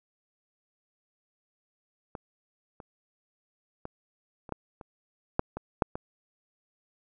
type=clicks; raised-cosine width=1 ms; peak=-23 / -30 / -23 / -30 / -17 / -29 / -9 / -21 / -8 / -20 dBFS; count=10; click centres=2.152 / 2.802 / 3.854 / 4.492 / 4.523 / 4.812 / 5.394 / 5.57 / 5.822 / 5.955 s; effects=none